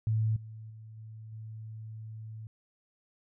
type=tone with level steps; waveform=sine; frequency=110 Hz; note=A2; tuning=in tune; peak=-25 / -42 / -45 / -43 / -40 dBFS; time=0.07-2.47 s; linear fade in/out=0 ms; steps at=0.36 / 0.7 / 0.97 / 1.32 s; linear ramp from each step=5 ms; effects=none